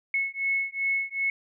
sine beating tone pair, 2192 / 2194.6 Hz, C#7 / C#7, -20 / -18 cents, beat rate 2.6 Hz, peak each -28 dBFS, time 0.14-1.3 s, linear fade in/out 2 ms, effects none

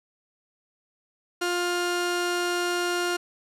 sawtooth tone pair together, 352.3 / 704.6 Hz, F4 / F5, +15 / +15 cents, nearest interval octave, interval 1200 cents, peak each -22 dBFS, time 1.41-3.17 s, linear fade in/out 10 ms, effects low-pass 11000 Hz 12 dB/octave

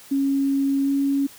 sine tone with pitch glide, 275.3 to 277.7 Hz, C#4 to C#4, -12 to +3 cents, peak -18 dBFS, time 0.11-1.27 s, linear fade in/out 10 ms, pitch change +15 cents, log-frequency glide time 0.84-0.89 s, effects white hiss -46 dBFS RMS until 1.38 s

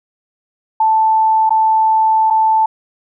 sine tone with dropouts, 880 Hz, A5, in tune, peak -9 dBFS, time 0.8-2.66 s, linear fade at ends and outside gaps 5 ms, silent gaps 1.494-1.505 / 2.302-2.306 s, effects none

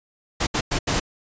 pink noise bursts at uneven times, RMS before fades -22 dBFS, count 4, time 0.4-0.47 / 0.54-0.61 / 0.71-0.79 / 0.87-1 s, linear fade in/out 10 ms, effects resampled to 16000 Hz

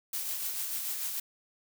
blue noise with tremolo, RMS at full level -33 dBFS, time 0.13-1.2 s, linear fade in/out 5 ms, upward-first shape triangle, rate 6.8 Hz, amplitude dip 40%, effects none

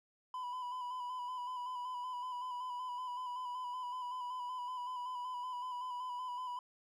triangle tone with vibrato, 995 Hz, B5, 13 cents sharp, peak -37 dBFS, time 0.34-6.59 s, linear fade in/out 2 ms, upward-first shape square, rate 5.3 Hz, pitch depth 28 cents each way, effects none

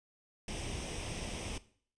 pink noise with comb filter, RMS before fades -40 dBFS, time 0.48-1.58 s, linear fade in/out 2 ms, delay 0.35 ms, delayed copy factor +0.6, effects noise-tail reverb RT60 0.5 s tail -17 dB re dry + resampled to 22050 Hz

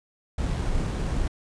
brown noise with sample-and-hold, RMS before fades -26 dBFS, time 0.38-1.28 s, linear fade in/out 5 ms, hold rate 7350 Hz, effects resampled to 22050 Hz

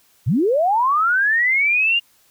sine linear sweep, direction up, 90.2 to 2844 Hz, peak -14 dBFS, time 0.26-2 s, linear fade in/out 20 ms, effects white hiss -57 dBFS RMS until 2.3 s

